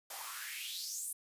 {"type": "noise with high-pass filter sweep", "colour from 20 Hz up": "white", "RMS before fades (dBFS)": -42, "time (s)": [0.1, 1.13], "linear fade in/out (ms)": 5, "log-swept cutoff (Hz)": [680, 10000], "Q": 4.5, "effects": ["resampled to 32000 Hz"]}